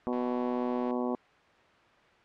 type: harmonic tone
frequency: 123.47 Hz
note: B2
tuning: in tune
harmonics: 2 / 3 / 4 / 5 / 6 / 7 / 8 / 9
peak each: -31 / -35 / -37 / -39 / -41 / -42 / -43 / -44 dBFS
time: 0.07-1.15 s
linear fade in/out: 0 ms
type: click train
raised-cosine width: 0.2 ms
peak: -29 dBFS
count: 131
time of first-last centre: 0.13-0.908 s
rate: 167 Hz
effects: white hiss -59 dBFS RMS until 2.24 s + low-pass 2000 Hz 12 dB/octave